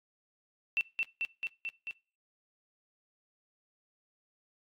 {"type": "tone with echo", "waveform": "sine", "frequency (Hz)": 2686, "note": "E7", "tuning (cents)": 32, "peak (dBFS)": -26, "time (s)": [0.77, 0.81], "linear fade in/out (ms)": 0, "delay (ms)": 220, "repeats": 5, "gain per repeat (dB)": -2, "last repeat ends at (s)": 1.91, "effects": ["noise-tail reverb RT60 0.4 s tail -24 dB re dry", "AAC 64 kbps"]}